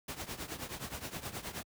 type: noise with tremolo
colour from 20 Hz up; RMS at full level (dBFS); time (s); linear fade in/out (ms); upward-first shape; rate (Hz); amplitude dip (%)
pink; -38; 0.08-1.63; 5; triangle; 9.5; 85
effects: high-pass 60 Hz 12 dB/octave